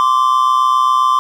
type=tone pair together; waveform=triangle; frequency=1040 / 1167.4 Hz; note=C6 / D6; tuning=-11 / -11 cents; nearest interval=major second; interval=200 cents; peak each=-11 dBFS; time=0-1.19 s; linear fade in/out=0 ms; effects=none